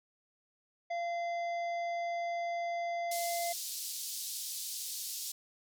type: harmonic tone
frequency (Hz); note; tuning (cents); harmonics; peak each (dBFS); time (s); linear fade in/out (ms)
688; F5; -26; 1 / 3 / 5 / 7 / 9; -33 / -43 / -57 / -57 / -63; 0.9-3.53; 10
type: band-pass noise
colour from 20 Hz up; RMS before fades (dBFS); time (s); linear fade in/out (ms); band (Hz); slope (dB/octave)
pink; -40; 3.11-5.32; 5; 4200 to 16000; 24
effects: none